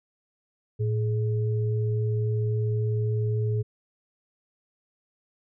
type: tone pair together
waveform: sine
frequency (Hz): 112.04 / 420.7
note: A2 / G#4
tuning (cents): +32 / +22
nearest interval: octave + major seventh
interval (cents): 2290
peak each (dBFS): -23 / -32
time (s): 0.79-3.63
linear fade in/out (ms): 20
effects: none

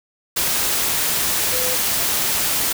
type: tone in noise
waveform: sine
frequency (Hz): 506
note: B4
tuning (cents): +42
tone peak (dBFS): -26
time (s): 1.52-1.75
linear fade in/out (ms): 10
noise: white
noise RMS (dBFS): -20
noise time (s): 0.36-2.73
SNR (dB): -9
effects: none

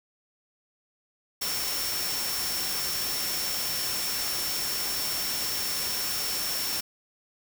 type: tone in noise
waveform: sine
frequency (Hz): 5440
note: F8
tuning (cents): -46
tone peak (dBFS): -32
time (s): 1.41-6.81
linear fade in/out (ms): 10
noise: white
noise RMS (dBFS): -31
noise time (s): 1.41-6.81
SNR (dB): -4
effects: none

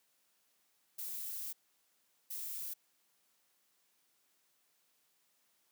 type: noise bursts at uneven times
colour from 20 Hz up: violet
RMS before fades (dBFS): -42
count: 2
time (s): 0.98-1.53 / 2.3-2.74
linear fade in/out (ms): 10
effects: white hiss -75 dBFS RMS until 5.71 s + high-pass 150 Hz 12 dB/octave

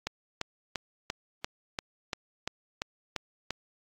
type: click train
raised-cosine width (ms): 0.2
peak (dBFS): -14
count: 11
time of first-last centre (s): 0.07-3.506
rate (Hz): 2.91
effects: AAC 64 kbps

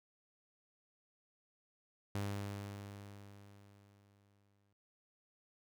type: tone with exponential decay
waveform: sawtooth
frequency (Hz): 100.8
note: G2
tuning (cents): +49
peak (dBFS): -32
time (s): 2.15-4.73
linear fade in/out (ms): 0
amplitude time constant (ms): 560
effects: none

